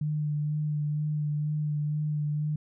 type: tone with vibrato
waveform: sine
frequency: 150 Hz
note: D3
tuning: 37 cents sharp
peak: -26 dBFS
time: 0.01-2.56 s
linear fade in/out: 5 ms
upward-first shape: sine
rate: 2.1 Hz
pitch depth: 19 cents each way
effects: none